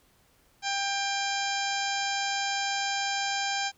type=harmonic tone with a mistuned harmonic; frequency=794 Hz; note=G5; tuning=22 cents sharp; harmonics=1 / 2 / 3 / 4 / 5 / 6 / 7 / 8 / 9; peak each=-31 / -34 / -36 / -37 / -38 / -39 / -39 / -40 / -41 dBFS; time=0.62-3.72 s; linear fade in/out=50 ms; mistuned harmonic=7; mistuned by=-83 cents; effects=pink hiss -64 dBFS RMS until 3.77 s